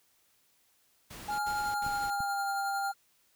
pink noise bursts, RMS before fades -46 dBFS, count 3, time 1.1-2.106 s, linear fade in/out 10 ms, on 290 ms, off 68 ms
sine tone with pitch glide, 832 to 792.1 Hz, G#5 to G5, +3 to +18 cents, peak -31 dBFS, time 1.28-2.92 s, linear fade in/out 10 ms, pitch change -85 cents, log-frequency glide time 1.62-2.51 s
square tone with tremolo, 1400 Hz, F6, 4 cents sharp, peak -34 dBFS, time 1.29-2.94 s, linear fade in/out 50 ms, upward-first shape sine, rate 11 Hz, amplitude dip 35%
clicks, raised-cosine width 5 ms, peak -30 dBFS, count 2, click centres 1.865 / 2.205 s
effects white hiss -69 dBFS RMS until 3.35 s

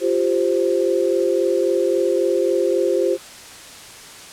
sine chord, F suspended second, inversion none, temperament just, 349.2 / 392.9 / 523.8 Hz, F4 / G4 / C5, 0 / +4 / +2 cents, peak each -20 dBFS, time 0-3.18 s, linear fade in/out 50 ms, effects white hiss -39 dBFS RMS until 4.32 s + low-pass 9000 Hz 12 dB/octave

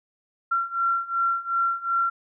sine beating tone pair, 1365 / 1367.7 Hz, F6 / F6, -40 / -37 cents, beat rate 2.7 Hz, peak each -26 / -24 dBFS, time 0.51-2.1 s, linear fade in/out 10 ms, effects none

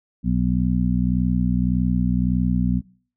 harmonic tone, 61.74 Hz, B1, in tune, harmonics 1 / 2 / 3 / 4, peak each -24 / -25 / -20 / -24 dBFS, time 0.23-2.82 s, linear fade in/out 50 ms, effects noise-tail reverb RT60 0.5 s tail -24 dB re dry

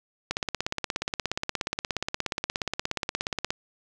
click train, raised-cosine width 0.2 ms, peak -10 dBFS, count 55, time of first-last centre 0.31-3.505 s, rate 16.9 Hz, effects none

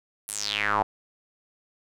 square tone with band-pass filter sweep, 51.91 Hz, G#1, in tune, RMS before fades -27 dBFS, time 0.28-0.83 s, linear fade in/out 10 ms, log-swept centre 11000 to 770 Hz, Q 5.4, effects none

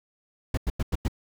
brown noise bursts, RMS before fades -24 dBFS, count 5, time 0.54-1.082 s, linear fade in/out 5 ms, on 34 ms, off 93 ms, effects none

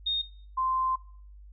sine tone pair in turn, 3695 / 1040.5 Hz, A#7 / C6, -16 / -10 cents, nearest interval octave + minor seventh, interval 2194 cents, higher first, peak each -25 dBFS, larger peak neither, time 0.06-0.22 / 0.57-0.96 s, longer second, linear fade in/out 10 ms, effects noise-tail reverb RT60 0.5 s tail -19 dB re dry + added 50 Hz sine -46 dBFS peak until 1.52 s

